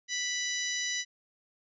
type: harmonic tone with a mistuned harmonic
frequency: 987.8 Hz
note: B5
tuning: in tune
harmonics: 2 / 3 / 4 / 5 / 6 / 7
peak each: -35 / -39 / -37 / -42 / -35 / -44 dBFS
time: 0.08-1.05 s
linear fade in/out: 50 ms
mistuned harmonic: 7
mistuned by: +26 cents
effects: none